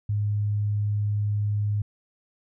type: tone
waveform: sine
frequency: 103.83 Hz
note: G#2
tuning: in tune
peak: -22 dBFS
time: 0.09-1.82 s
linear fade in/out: 5 ms
effects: none